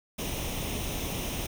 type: noise with comb filter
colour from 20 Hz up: pink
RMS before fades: -33 dBFS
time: 0.18-1.47 s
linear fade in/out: 10 ms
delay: 0.33 ms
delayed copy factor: +0.6
effects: none